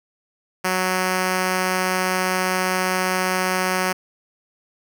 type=tone; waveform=5% pulse; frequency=185 Hz; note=F#3; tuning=in tune; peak=-8 dBFS; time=0.64-3.93 s; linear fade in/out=10 ms; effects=none